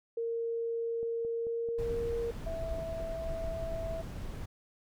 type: tone with pitch glide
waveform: sine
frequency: 461.8 to 466.6 Hz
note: A#4 to A#4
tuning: -16 to +2 cents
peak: -31 dBFS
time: 0.17-2.31 s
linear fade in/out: 5 ms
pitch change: +18 cents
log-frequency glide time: 1.3-2.04 s
type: click train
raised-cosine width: 2 ms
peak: -35 dBFS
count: 12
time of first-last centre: 1.03-3.442 s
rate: 4.56 Hz
type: noise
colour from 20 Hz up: brown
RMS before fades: -39 dBFS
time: 1.78-4.46 s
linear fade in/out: 10 ms
type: tone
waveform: sine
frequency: 657 Hz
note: E5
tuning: 6 cents flat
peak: -36 dBFS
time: 2.46-4.02 s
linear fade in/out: 10 ms
effects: none